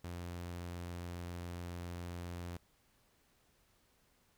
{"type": "tone", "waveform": "sawtooth", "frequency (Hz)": 87.31, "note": "F2", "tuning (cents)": 0, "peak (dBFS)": -38, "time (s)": [0.04, 2.57], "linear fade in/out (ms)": 5, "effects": ["pink hiss -72 dBFS RMS until 4.37 s"]}